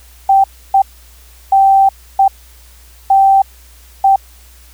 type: tone bursts at uneven times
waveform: sine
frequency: 780 Hz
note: G5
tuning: 9 cents flat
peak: -5 dBFS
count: 6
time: 0.29-0.44 / 0.74-0.82 / 1.52-1.89 / 2.19-2.28 / 3.1-3.42 / 4.04-4.16 s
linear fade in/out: 5 ms
effects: added 60 Hz sine -40 dBFS peak until 4.73 s + white hiss -45 dBFS RMS until 4.73 s